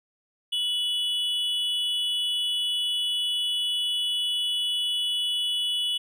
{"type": "tone pair together", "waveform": "triangle", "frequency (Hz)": [2960, 3398], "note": ["F#7", "G#7"], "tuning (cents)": [0, 39], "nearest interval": "major second", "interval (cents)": 239, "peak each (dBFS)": [-24, -28], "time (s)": [0.52, 5.98], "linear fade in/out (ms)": 10, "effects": []}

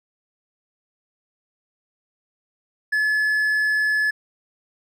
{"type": "tone", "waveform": "triangle", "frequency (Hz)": 1716, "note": "A6", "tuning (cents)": -44, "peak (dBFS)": -16, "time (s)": [2.92, 4.11], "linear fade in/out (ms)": 10, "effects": []}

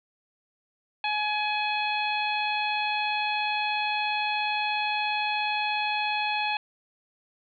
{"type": "harmonic tone", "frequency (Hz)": 843, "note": "G#5", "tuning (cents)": 26, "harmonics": [1, 2, 3, 4, 5], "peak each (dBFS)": [-28, -36, -29, -35, -38], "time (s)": [1.04, 6.57], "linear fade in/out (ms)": 2, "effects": []}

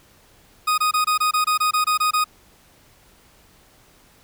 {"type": "tone bursts", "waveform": "40% pulse", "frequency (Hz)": 1244.5, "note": "D#6", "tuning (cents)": 0, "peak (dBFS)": -16, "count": 12, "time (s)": [0.67, 2.243], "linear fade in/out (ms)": 10, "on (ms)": 110, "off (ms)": 23, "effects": ["pink hiss -54 dBFS RMS until 4.23 s"]}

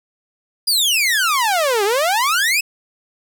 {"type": "exponential two-way sweep", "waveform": "sawtooth", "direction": "down then up", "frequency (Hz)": [4992, 388.2, 2659], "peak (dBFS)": -11, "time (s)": [0.67, 2.61], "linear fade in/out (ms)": 10, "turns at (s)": 1.84, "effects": []}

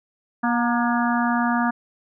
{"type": "harmonic tone with a mistuned harmonic", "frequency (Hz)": 239.1, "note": "A#3", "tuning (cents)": 44, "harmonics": [1, 3, 4, 5, 6, 7], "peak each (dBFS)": [-21, -26, -27, -28, -29, -29], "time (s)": [0.43, 1.71], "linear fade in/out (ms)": 10, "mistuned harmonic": 4, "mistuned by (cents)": -44, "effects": []}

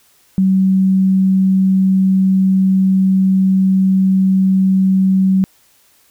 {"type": "tone", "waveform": "sine", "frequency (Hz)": 190, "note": "F#3", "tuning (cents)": 46, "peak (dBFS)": -9, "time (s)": [0.38, 5.44], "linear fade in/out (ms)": 0, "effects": ["white hiss -53 dBFS RMS until 6.1 s"]}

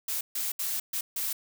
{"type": "noise bursts at uneven times", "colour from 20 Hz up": "blue", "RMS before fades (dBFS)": -31, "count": 5, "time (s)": [[0.08, 0.21], [0.35, 0.52], [0.59, 0.8], [0.93, 1.01], [1.16, 1.33]], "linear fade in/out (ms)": 5, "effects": []}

